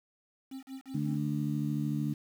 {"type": "tone with tremolo", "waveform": "triangle", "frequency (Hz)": 265.8, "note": "C4", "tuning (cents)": 27, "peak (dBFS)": -36, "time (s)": [0.51, 1.17], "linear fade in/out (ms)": 5, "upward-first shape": "sine", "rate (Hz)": 5.4, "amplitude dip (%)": 100}
{"type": "harmonic tone", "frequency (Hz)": 73.42, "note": "D2", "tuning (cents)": 0, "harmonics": [2, 3, 4], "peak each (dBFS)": [-32, -34, -35], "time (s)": [0.94, 2.14], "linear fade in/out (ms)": 10}
{"effects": ["9-bit"]}